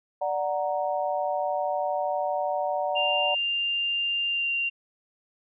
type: chord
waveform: sine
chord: D augmented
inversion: none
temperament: equal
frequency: 587.3 / 740 / 932.3 Hz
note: D5 / F#5 / A#5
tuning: 0 / 0 / 0 cents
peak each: -28 / -28 / -32 dBFS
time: 0.21-3.35 s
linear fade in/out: 10 ms
type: tone with pitch glide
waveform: sine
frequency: 2794 to 2770 Hz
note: F7 to F7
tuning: 0 to -15 cents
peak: -24 dBFS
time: 2.95-4.7 s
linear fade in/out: 20 ms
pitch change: -15 cents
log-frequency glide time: 4.29-4.51 s
effects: none